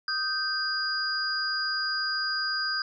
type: tone cluster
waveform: sine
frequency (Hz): 1242 / 1555 / 4876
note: D#6 / G6 / D#8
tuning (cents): -3 / -14 / -36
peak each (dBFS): -35 / -30 / -29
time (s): 0.08-2.82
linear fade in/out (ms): 2
effects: none